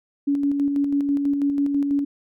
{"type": "tone with tremolo", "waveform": "sine", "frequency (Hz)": 283, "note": "C#4", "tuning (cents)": 36, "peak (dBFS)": -17, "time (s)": [0.27, 2.05], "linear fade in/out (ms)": 10, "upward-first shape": "square", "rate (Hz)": 6.1, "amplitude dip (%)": 35, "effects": []}